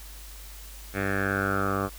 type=tone with low-pass filter sweep; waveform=10% pulse; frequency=98 Hz; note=G2; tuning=in tune; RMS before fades=-27 dBFS; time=0.93-1.9 s; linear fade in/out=50 ms; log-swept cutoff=2000 to 1100 Hz; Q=6.1; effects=added 50 Hz sine -42 dBFS peak until 1.98 s + white hiss -47 dBFS RMS until 1.98 s